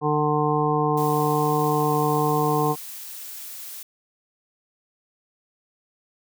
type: harmonic tone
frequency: 150.2 Hz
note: D3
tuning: 39 cents sharp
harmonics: 1 / 2 / 3 / 5 / 6 / 7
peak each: -25 / -27 / -24 / -26 / -29 / -26 dBFS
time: 0.01-2.76 s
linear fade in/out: 50 ms
type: noise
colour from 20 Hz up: blue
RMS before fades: -37 dBFS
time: 0.97-3.83 s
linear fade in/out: 5 ms
effects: none